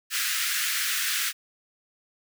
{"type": "high-pass noise", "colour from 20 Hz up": "pink", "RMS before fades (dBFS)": -27, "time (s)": [0.1, 1.33], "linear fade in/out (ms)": 50, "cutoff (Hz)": 1400, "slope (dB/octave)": 48, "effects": []}